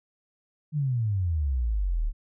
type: exponential sweep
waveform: sine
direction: down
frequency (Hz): 156.3 to 35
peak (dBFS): -23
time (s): 0.72-2.13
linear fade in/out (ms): 50
effects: none